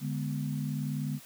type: chord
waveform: sine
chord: G# diminished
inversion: second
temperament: equal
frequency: 146.83 / 207.7 / 246.9 Hz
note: D3 / G#3 / B3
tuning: 0 / 0 / 0 cents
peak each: -32 / -37 / -37 dBFS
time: 0-1.2 s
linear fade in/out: 50 ms
effects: white hiss -52 dBFS RMS until 1.25 s